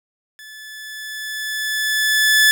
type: tone with level ramp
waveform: sawtooth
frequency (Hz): 1732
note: A6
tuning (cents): -28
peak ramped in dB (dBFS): -34 to -6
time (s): 0.39-2.51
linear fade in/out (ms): 0
effects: none